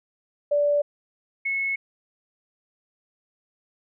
sine tone pair in turn, 582 / 2191 Hz, D5 / C#7, -16 / -21 cents, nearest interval octave + major seventh, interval 2295 cents, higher second, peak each -18 / -23 dBFS, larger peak first, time 0.51-0.82 / 1.45-1.76 s, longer neither, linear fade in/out 10 ms, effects none

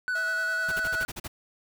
triangle tone with vibrato, 1480 Hz, F#6, in tune, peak -24 dBFS, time 0.08-1.05 s, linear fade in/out 0 ms, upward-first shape square, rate 10 Hz, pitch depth 18 cents each way
sawtooth tone with tremolo, 651 Hz, E5, 22 cents flat, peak -32 dBFS, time 0.15-1.05 s, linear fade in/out 5 ms, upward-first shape triangle, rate 8.7 Hz, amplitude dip 35%
pink noise bursts, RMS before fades -36 dBFS, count 8, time 0.68-1.28 s, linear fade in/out 10 ms, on 40 ms, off 40 ms
effects none

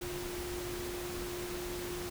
sine tone in noise, 354.4 Hz, F4, 25 cents sharp, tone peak -39 dBFS, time 0.01-2.1 s, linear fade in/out 10 ms, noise pink, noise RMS -42 dBFS, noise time 0.01-2.1 s, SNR 0 dB, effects none

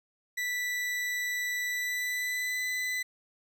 40% pulse tone with pitch glide, 1972 to 2002 Hz, B6 to B6, -3 to +23 cents, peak -29 dBFS, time 0.37-3.03 s, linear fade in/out 10 ms, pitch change +26 cents, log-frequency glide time 1.66-2.63 s, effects none

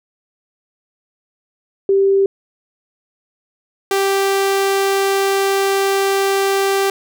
sine / sawtooth tone pair in turn, 391.8 / 391.8 Hz, G4 / G4, -1 / -1 cents, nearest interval unison, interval 0 cents, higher neither, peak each -10 dBFS, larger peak neither, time 1.89-2.26 / 3.91-6.9 s, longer second, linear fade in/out 2 ms, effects none

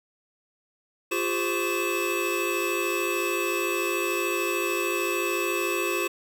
square tone cluster, 349.4 / 402.9 / 520 / 1129 / 2613 Hz, F4 / G4 / C5 / C#6 / E7, +1 / +48 / -11 / +31 / -16 cents, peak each -30 / -32 / -36 / -35 / -30 dBFS, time 1.11-6.08 s, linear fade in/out 10 ms, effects none

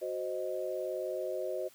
sine chord, C diminished, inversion second, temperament equal, 370 / 523.3 / 622.3 Hz, Gb4 / C5 / Eb5, 0 / 0 / 0 cents, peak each -38 / -37 / -37 dBFS, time 0.01-1.69 s, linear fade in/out 20 ms, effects white hiss -60 dBFS RMS until 1.74 s

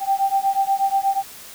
sine beating tone pair, 780 / 788.3 Hz, G5 / G5, -9 / +9 cents, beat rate 8.3 Hz, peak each -20 dBFS, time 0-1.23 s, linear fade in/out 50 ms, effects white hiss -40 dBFS RMS until 1.54 s

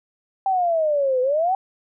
sine exponential two-way sweep, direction down then up, 785 to 498.1 to 785 Hz, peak -17 dBFS, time 0.46-1.55 s, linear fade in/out 2 ms, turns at 1.21 s, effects none

